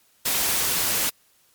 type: noise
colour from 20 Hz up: white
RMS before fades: -23 dBFS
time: 0.25-1.1 s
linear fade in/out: 10 ms
effects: white hiss -61 dBFS RMS until 1.54 s + MP3 96 kbps